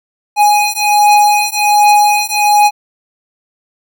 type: beating tone pair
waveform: square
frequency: 830.6 / 831.9 Hz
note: G#5 / G#5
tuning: 0 / +3 cents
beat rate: 1.3 Hz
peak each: -11 dBFS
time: 0.36-2.71 s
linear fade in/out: 50 ms
effects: none